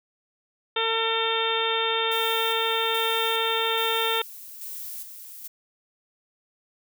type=harmonic tone; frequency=451.5 Hz; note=A4; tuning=45 cents sharp; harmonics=1 / 2 / 3 / 4 / 5 / 6 / 7 / 8; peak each=-28 / -30 / -30 / -34 / -35 / -33 / -32 / -28 dBFS; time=0.76-4.22 s; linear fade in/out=5 ms
type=noise with tremolo; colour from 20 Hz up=violet; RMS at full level=-36 dBFS; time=2.11-5.48 s; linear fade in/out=10 ms; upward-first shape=square; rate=1.2 Hz; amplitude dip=50%
effects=none